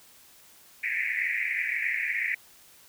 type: band-pass noise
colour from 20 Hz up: pink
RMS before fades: -29 dBFS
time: 0.83-2.35 s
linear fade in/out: 10 ms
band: 1800 to 2400 Hz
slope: 96 dB/octave
effects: white hiss -55 dBFS RMS until 2.88 s